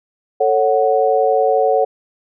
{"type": "chord", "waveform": "sine", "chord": "F# minor", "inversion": "first", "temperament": "just", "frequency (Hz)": [444, 555, 740], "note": ["A4", "C#5", "F#5"], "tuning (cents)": [16, 2, 0], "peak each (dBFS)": [-16, -16, -16], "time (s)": [0.4, 1.85], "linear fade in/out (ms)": 10, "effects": []}